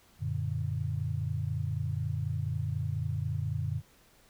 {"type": "chord", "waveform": "sine", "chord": "Gb augmented", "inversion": "none", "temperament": "equal", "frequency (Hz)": [92.5, 116.54, 146.83], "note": ["Gb2", "Bb2", "D3"], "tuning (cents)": [0, 0, 0], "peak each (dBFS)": -34, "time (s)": [0.19, 3.82], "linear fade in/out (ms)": 50, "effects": ["pink hiss -62 dBFS RMS until 4.29 s"]}